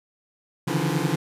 25% pulse tone cluster, 139.8 / 150.2 / 163.2 / 173.7 Hz, C#3 / D3 / E3 / F3, +15 / +39 / -17 / -9 cents, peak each -24 dBFS, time 0.67-1.16 s, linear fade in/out 10 ms, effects resampled to 32000 Hz

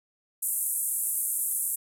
white band-pass noise, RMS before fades -29 dBFS, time 0.42-1.76 s, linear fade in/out 10 ms, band 8300 to 13000 Hz, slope 48 dB/octave, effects none

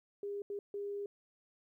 sine tone bursts at uneven times, 404.9 Hz, G#4, 44 cents flat, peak -37 dBFS, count 3, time 0.23-0.42 / 0.5-0.59 / 0.74-1.06 s, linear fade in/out 2 ms, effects 13-bit

